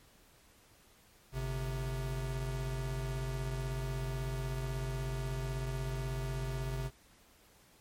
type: tone pair together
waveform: square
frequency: 49.18 / 131.3 Hz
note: G1 / C3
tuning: +6 / +6 cents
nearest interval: octave + perfect fourth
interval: 1700 cents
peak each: -39 / -37 dBFS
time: 1.32-6.91 s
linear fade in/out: 50 ms
effects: pink hiss -63 dBFS RMS until 7.8 s + MP3 64 kbps